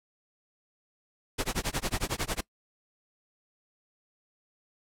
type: noise with tremolo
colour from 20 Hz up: pink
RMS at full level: -28 dBFS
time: 1.38-2.41 s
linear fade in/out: 10 ms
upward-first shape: sine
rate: 11 Hz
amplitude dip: 100%
effects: noise-tail reverb RT60 0.1 s tail -23 dB re dry + low-pass 12000 Hz 12 dB/octave